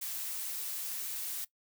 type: noise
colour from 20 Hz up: blue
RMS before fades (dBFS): -38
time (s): 0.01-1.45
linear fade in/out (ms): 10
effects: noise-tail reverb RT60 0.1 s tail -19 dB re dry